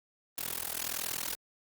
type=noise with amplitude modulation; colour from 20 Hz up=white; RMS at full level=-32 dBFS; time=0.38-1.35 s; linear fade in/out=0 ms; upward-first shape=sine; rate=41.2 Hz; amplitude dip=85%; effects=Opus 24 kbps